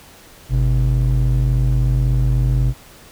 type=ring-modulated tone; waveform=triangle; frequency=89.2 Hz; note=F2; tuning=37 cents sharp; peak=-8 dBFS; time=0.49-2.74 s; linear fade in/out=50 ms; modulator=38.2 Hz; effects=pink hiss -44 dBFS RMS until 3.11 s